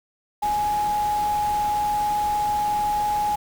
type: tone in noise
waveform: sine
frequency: 835 Hz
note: G#5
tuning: 9 cents sharp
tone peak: -20 dBFS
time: 0.42-3.36 s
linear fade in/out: 10 ms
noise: pink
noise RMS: -36 dBFS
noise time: 0.42-3.36 s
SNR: +13 dB
effects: none